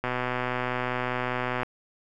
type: click train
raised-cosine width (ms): 0.5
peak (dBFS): -13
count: 200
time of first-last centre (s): 0.04-1.632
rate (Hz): 125
effects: none